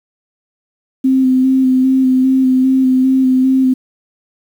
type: tone with vibrato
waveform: sine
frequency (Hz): 260.5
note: C4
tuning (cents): -7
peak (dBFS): -8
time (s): 1.04-3.74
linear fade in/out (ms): 10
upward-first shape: square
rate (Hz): 2.5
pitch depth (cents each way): 18
effects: 7-bit